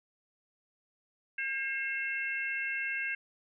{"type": "harmonic tone", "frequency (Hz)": 537, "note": "C5", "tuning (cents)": 45, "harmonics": [3, 4, 5], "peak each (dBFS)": [-35, -36, -37], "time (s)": [1.38, 3.15], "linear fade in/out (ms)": 5, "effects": []}